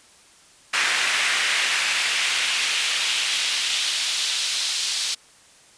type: noise with high-pass filter sweep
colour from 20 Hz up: brown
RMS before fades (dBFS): -23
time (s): 0.73-5.15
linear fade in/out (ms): 10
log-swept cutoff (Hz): 1900 to 4200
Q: 1.6
effects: white hiss -52 dBFS RMS until 5.77 s + resampled to 22050 Hz